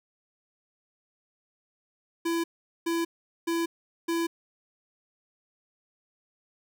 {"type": "tone bursts", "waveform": "square", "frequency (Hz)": 334.8, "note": "E4", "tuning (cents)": 27, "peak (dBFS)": -26, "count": 4, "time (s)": [2.25, 4.27], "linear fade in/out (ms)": 10, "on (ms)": 190, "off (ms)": 420, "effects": []}